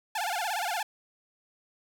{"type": "tone with vibrato", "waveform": "sawtooth", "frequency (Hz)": 784, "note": "G5", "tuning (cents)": 0, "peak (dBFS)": -25, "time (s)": [0.15, 0.83], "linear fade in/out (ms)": 5, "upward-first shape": "sine", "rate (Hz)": 17, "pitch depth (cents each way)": 220, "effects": []}